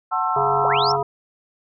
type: chord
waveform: sine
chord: F# half-diminished seventh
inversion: none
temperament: just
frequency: 740 / 888 / 1065.6 / 1332 Hz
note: F#5 / A5 / C6 / E6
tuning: 0 / +16 / +31 / +18 cents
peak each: -25 / -25 / -25 / -23 dBFS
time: 0.11-0.97 s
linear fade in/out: 20 ms
type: harmonic tone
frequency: 138.59 Hz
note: C#3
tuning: in tune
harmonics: 1 / 3 / 5 / 7 / 9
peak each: -31 / -24 / -24 / -25 / -31 dBFS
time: 0.36-1.03 s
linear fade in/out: 5 ms
type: click train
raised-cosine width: 2 ms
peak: -30 dBFS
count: 31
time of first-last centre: 0.39-1.016 s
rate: 47.9 Hz
type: linear sweep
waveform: sine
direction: up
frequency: 349.2 to 5588 Hz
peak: -22 dBFS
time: 0.64-0.92 s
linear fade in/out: 5 ms
effects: none

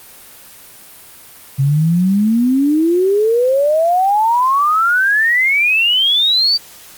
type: exponential sweep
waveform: sine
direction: up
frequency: 132.7 to 4687 Hz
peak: -10 dBFS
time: 1.58-6.58 s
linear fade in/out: 20 ms
effects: white hiss -39 dBFS RMS until 6.97 s + Opus 32 kbps

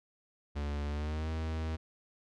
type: tone with pitch glide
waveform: 45% pulse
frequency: 72.6 to 79.63 Hz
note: D2 to D#2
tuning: -19 to +41 cents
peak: -33 dBFS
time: 0.55-1.77 s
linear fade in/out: 20 ms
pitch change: +160 cents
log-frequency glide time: 0.87-1.3 s
effects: low-pass 5000 Hz 12 dB/octave

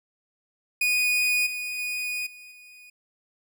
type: tone with level steps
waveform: 40% pulse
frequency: 2474 Hz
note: D#7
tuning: 10 cents flat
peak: -20 / -29 / -27 / -43 / -46 dBFS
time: 0.81-2.9 s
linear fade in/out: 5 ms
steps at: 1.46 / 1.78 / 2.26 / 2.51 s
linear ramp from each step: 10 ms
effects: none

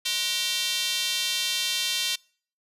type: tone with high-pass filter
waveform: square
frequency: 210 Hz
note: G#3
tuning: 19 cents sharp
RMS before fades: -27 dBFS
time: 0.05-2.16 s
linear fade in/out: 10 ms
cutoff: 3400 Hz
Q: 2.2
effects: noise-tail reverb RT60 0.5 s tail -26 dB re dry + resampled to 32000 Hz

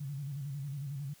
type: tone with vibrato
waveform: sine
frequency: 140.5 Hz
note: C#3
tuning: 24 cents sharp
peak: -36 dBFS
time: 0-1.14 s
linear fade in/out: 10 ms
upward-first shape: square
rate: 11 Hz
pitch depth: 78 cents each way
effects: white hiss -61 dBFS RMS until 1.2 s

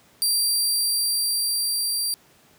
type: tone with level ramp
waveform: 20% pulse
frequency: 4714 Hz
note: D8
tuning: 6 cents sharp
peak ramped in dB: -13 to -17 dBFS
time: 0.22-2.14 s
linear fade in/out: 0 ms
effects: pink hiss -56 dBFS RMS until 2.58 s + high-pass 100 Hz 12 dB/octave

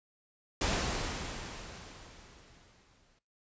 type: noise with exponential decay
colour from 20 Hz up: pink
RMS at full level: -29 dBFS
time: 0.61-3.19 s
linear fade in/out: 5 ms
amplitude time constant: 560 ms
effects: noise-tail reverb RT60 0.3 s tail -19 dB re dry + resampled to 16000 Hz

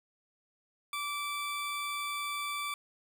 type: tone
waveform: 20% pulse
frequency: 1163 Hz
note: D6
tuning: 17 cents flat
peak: -29 dBFS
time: 0.93-2.74 s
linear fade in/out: 2 ms
effects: none

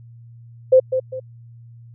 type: tone with echo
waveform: sine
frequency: 518 Hz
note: C5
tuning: 17 cents flat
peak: -7 dBFS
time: 0.72-0.8 s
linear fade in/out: 10 ms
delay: 200 ms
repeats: 2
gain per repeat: -9 dB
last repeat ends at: 1.2 s
effects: added 117 Hz sine -40 dBFS peak until 1.94 s

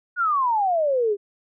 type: exponential sweep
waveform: sine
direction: down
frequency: 1479 to 392 Hz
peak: -18 dBFS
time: 0.16-1.17 s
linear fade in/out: 50 ms
effects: none

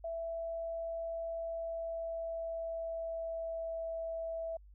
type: tone with pitch glide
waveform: sine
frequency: 663 to 657.3 Hz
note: E5 to E5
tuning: +10 to -5 cents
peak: -36 dBFS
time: 0.04-4.57 s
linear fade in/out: 5 ms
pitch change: -15 cents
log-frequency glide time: 1.39-3.85 s
effects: added 50 Hz sine -54 dBFS peak until 4.74 s

